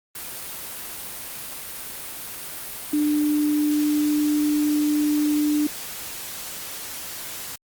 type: tone in noise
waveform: sine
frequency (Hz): 297.9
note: D4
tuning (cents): +25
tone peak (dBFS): -18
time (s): 2.93-5.67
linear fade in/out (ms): 5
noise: white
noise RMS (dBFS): -34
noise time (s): 0.15-7.56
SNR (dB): +13
effects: Opus 32 kbps